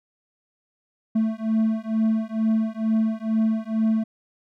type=beating tone pair; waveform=triangle; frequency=220 / 222.2 Hz; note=A3 / A3; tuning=0 / +17 cents; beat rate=2.2 Hz; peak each=-21 dBFS; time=1.15-4.04 s; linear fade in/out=10 ms; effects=none